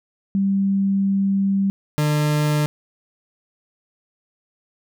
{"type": "tone pair in turn", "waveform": ["sine", "40% pulse"], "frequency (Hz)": [196, 149.8], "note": ["G3", "D3"], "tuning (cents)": [0, 35], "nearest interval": "perfect fourth", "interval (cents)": 465, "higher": "first", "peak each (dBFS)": [-16, -16], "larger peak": "neither", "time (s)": [[0.35, 1.7], [1.98, 2.66]], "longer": "first", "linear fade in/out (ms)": 0, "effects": []}